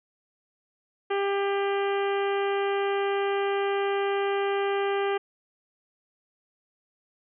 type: harmonic tone with a mistuned harmonic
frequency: 397.9 Hz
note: G4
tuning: 26 cents sharp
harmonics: 1 / 2 / 3 / 4 / 5 / 6 / 7 / 8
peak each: -25 / -31 / -35 / -37 / -39 / -41 / -42 / -43 dBFS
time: 1.1-5.18 s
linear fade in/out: 10 ms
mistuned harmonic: 8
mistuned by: -26 cents
effects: none